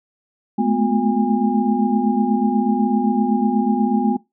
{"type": "tone cluster", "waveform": "sine", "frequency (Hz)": [212.5, 220.5, 249.3, 360.2, 813], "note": ["G#3", "A3", "B3", "F#4", "G#5"], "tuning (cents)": [40, 4, 16, -46, -37], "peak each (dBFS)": [-20, -21, -20, -26, -23], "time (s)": [0.58, 4.17], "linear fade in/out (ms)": 10, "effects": ["noise-tail reverb RT60 0.2 s tail -21 dB re dry"]}